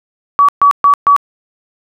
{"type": "tone bursts", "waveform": "sine", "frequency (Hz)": 1139, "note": "C#6", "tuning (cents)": 47, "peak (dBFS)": -4, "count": 4, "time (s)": [0.39, 1.164], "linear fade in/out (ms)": 0, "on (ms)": 96, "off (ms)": 130, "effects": []}